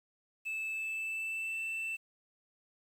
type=tone with pitch glide; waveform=triangle; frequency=2623 to 2664 Hz; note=E7 to E7; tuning=-9 to +18 cents; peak=-33 dBFS; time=0.45-1.97 s; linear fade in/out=20 ms; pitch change=+27 cents; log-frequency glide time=0.72-1.6 s; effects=10-bit